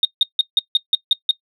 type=tone bursts; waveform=sine; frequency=3704 Hz; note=A#7; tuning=12 cents flat; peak=-9 dBFS; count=8; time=0.03-1.31 s; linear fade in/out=2 ms; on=20 ms; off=160 ms; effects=noise-tail reverb RT60 0.1 s tail -21 dB re dry + tanh soft clip ceiling -6 dBFS